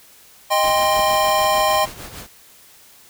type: chord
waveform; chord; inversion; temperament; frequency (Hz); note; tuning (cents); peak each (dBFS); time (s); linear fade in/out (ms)
square; C minor; first; equal with one note detuned; 622.3 / 795.4 / 1046.5; Eb5 / G5 / C6; 0 / +25 / 0; -20; 0.5-1.86; 20
type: noise with tremolo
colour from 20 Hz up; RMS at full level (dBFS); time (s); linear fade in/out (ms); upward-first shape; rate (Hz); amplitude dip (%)
pink; -33; 0.63-2.27; 10; sine; 6.6; 60
type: click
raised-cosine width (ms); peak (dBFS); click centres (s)
2; -19; 0.993
effects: white hiss -48 dBFS RMS until 3.09 s